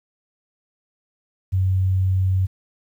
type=tone; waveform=sine; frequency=94 Hz; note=F#2; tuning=28 cents sharp; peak=-16 dBFS; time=1.52-2.47 s; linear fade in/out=20 ms; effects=9-bit